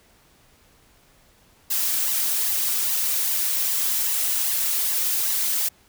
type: noise with flanger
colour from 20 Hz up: blue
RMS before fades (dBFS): -23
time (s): 1.7-5.69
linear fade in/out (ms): 10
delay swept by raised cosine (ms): 1 to 4.2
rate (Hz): 2.5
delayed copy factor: +0.65
effects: pink hiss -57 dBFS RMS until 5.88 s